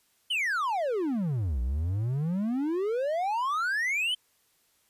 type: exponential two-way sweep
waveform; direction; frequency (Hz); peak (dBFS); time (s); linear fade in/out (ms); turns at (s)
triangle; down then up; 3136 to 58.27 to 3136; -24; 0.3-4.15; 10; 1.61
effects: white hiss -68 dBFS RMS until 4.89 s + resampled to 32000 Hz